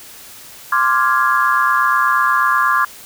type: chord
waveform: sine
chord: D half-diminished seventh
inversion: third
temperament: equal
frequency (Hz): 1046.5 / 1174.7 / 1396.9 / 1661.2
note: C6 / D6 / F6 / Ab6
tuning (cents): 0 / 0 / 0 / 0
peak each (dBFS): -17 / -16 / -19 / -18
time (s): 0.72-2.85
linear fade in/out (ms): 5
effects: white hiss -38 dBFS RMS until 3.05 s